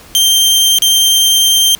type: tone with dropouts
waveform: sawtooth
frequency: 3155 Hz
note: G7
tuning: 10 cents sharp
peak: -4 dBFS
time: 0.15-1.75 s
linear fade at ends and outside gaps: 0 ms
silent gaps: 0.786-0.821 s
effects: pink hiss -38 dBFS RMS until 1.79 s